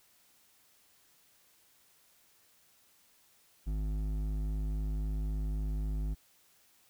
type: tone with hard clipping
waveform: triangle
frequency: 51.91 Hz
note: G#1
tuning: in tune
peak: -33 dBFS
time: 3.66-6.15 s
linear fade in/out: 20 ms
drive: 14 dB
effects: white hiss -66 dBFS RMS until 6.89 s